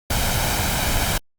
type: noise with comb filter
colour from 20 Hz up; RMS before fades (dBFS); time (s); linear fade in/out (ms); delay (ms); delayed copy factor
pink; -21; 0.1-1.18; 5; 1.3; +0.5
effects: Opus 48 kbps